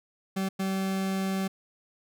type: tone bursts at uneven times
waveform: 40% pulse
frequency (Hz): 191.9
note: G3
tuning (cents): -37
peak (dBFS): -26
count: 2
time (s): 0.36-0.49 / 0.59-1.48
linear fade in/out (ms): 10
effects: none